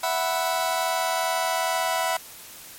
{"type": "chord", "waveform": "sawtooth", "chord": "E suspended second", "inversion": "none", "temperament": "just", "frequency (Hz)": [659.3, 741.7, 988.9], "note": ["E5", "F#5", "B5"], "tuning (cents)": [0, 4, 2], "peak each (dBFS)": -23, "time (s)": [0.03, 2.17], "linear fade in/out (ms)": 5, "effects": ["white hiss -43 dBFS RMS until 2.78 s", "MP3 64 kbps"]}